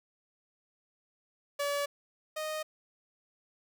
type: tone pair in turn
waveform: sawtooth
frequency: 572 / 620 Hz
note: D5 / D#5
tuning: -46 / -6 cents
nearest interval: minor second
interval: 140 cents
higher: second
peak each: -26 / -30 dBFS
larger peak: first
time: 1.59-1.86 / 2.36-2.63 s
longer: neither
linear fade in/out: 10 ms
effects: none